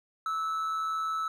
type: tone with amplitude modulation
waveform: triangle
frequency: 1307 Hz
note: E6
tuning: 15 cents flat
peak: -25 dBFS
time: 0.26-1.28 s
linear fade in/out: 2 ms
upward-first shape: sine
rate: 161 Hz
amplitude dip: 40%
effects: none